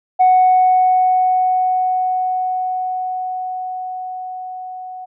sine tone with level ramp, 740 Hz, F#5, in tune, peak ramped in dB -6 to -28 dBFS, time 0.19-5.06 s, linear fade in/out 20 ms, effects tanh soft clip ceiling -5 dBFS

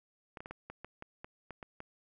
clicks, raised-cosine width 0.5 ms, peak -29 dBFS, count 11, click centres 0.372 / 0.405 / 0.459 / 0.51 / 0.7 / 0.846 / 1.024 / 1.245 / 1.507 / 1.628 / 1.804 s, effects none

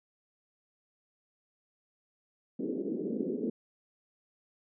white band-pass noise, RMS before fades -34 dBFS, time 2.59-3.5 s, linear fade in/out 5 ms, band 190 to 440 Hz, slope 48 dB/octave, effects none

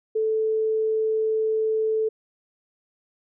sine tone, 438.5 Hz, A4, 6 cents flat, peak -20 dBFS, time 0.15-2.09 s, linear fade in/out 10 ms, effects none

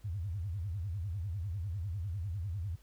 sine tone with vibrato, 92 Hz, F#2, 9 cents flat, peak -34 dBFS, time 0.04-2.76 s, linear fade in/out 10 ms, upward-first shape sine, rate 10 Hz, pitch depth 270 cents each way, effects added 50 Hz sine -60 dBFS peak until 2.82 s + pink hiss -67 dBFS RMS until 2.82 s

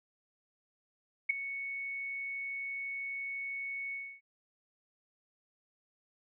sine tone with ADSR envelope, 2217 Hz, C#7, in tune, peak -22 dBFS, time 1.29-4.21 s, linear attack 10 ms, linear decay 11 ms, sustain -14 dB, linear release 280 ms, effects none

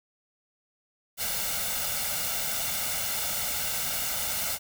white noise with comb filter, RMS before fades -30 dBFS, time 1.17-4.59 s, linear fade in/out 50 ms, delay 1.4 ms, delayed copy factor +0.65, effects none

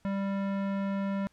square tone with low-pass filter, 196.8 Hz, G3, 7 cents sharp, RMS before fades -31 dBFS, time 0.05-1.27 s, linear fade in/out 0 ms, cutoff 1800 Hz, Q 0.79, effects pink hiss -68 dBFS RMS until 1.32 s + low-pass 10000 Hz 12 dB/octave

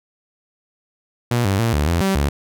sawtooth tone with pitch steps, 120.3 / 97.8 / 115.3 / 73.6 / 84.9 / 193.2 / 71.1 Hz, B2 / G2 / A#2 / D2 / F2 / G3 / C#2, -45 / -4 / -19 / +4 / -48 / -25 / +45 cents, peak -12 dBFS, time 1.31-2.29 s, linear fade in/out 5 ms, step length 140 ms, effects none

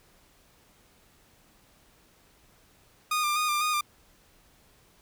sawtooth tone with vibrato, 1212 Hz, D#6, 46 cents flat, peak -21 dBFS, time 3.11-3.81 s, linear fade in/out 5 ms, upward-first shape square, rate 4 Hz, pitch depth 28 cents each way, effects pink hiss -61 dBFS RMS until 5.01 s

